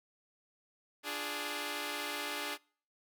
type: chord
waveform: 5% pulse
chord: D diminished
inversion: none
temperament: equal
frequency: 293.7 / 349.2 / 415.3 Hz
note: D4 / F4 / Ab4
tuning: 0 / 0 / 0 cents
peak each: -28 / -34 / -29 dBFS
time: 1.03-2.58 s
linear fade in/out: 50 ms
effects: noise-tail reverb RT60 0.5 s tail -26 dB re dry